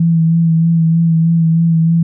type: tone with vibrato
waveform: sine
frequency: 164.81 Hz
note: E3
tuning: in tune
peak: -8 dBFS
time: 0-2.03 s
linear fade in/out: 5 ms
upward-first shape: sine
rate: 3.2 Hz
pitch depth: 26 cents each way
effects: none